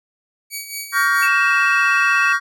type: tone with tremolo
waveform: 10% pulse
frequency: 2265 Hz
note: C#7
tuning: 37 cents sharp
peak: -16 dBFS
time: 0.5-1.3 s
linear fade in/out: 50 ms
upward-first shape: sine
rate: 4.5 Hz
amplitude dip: 65%
type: chord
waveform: triangle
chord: G half-diminished seventh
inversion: second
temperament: just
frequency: 1128.9 / 1411.2 / 1568 / 1881.6 Hz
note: Db6 / F6 / G6 / Bb6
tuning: +31 / +18 / 0 / +16 cents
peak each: -18 dBFS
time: 0.92-2.4 s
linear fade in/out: 50 ms
type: tone with vibrato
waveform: sine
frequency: 2637 Hz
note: E7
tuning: in tune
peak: -20 dBFS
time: 1.22-2.33 s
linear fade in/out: 10 ms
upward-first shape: triangle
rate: 16 Hz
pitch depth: 17 cents each way
effects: none